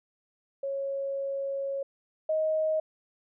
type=tone pair in turn; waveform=sine; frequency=550 / 627.6 Hz; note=C#5 / D#5; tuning=-14 / +15 cents; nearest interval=major second; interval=229 cents; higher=second; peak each=-29 / -24 dBFS; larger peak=second; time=0.63-1.83 / 2.29-2.8 s; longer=first; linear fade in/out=5 ms; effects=none